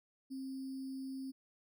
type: tone with sample-and-hold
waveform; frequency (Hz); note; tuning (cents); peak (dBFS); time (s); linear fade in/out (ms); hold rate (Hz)
sine; 265.9; C4; +28; -40; 0.3-1.32; 20; 4900
effects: none